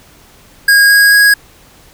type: tone with pitch steps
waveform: square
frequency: 1634 / 1643.5 / 1653 Hz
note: G#6 / G#6 / G#6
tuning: -29 / -19 / -9 cents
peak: -5 dBFS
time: 0.68-1.34 s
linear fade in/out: 5 ms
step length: 220 ms
effects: pink hiss -43 dBFS RMS until 1.93 s